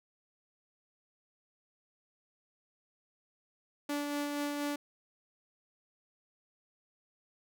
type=tone with tremolo; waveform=sawtooth; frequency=290 Hz; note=D4; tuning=22 cents flat; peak=-28 dBFS; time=3.89-4.76 s; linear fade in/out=5 ms; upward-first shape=sine; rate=4.2 Hz; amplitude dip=30%; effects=none